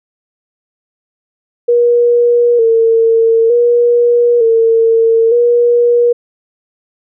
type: tone with vibrato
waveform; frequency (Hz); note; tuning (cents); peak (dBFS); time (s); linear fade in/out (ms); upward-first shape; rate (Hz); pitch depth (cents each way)
sine; 466.2; A#4; 0; -6; 1.68-6.13; 10; square; 0.55; 45
effects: none